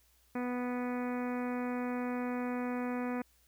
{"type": "harmonic tone", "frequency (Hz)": 246.9, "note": "B3", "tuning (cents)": 0, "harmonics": [1, 2, 3, 4, 5, 6, 7, 8, 9, 10], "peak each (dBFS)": [-34, -40, -44, -46, -48, -50, -51, -52, -53, -54], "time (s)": [0.35, 3.22], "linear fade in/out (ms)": 5, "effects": ["added 60 Hz sine -69 dBFS peak until 3.47 s", "white hiss -69 dBFS RMS until 3.47 s"]}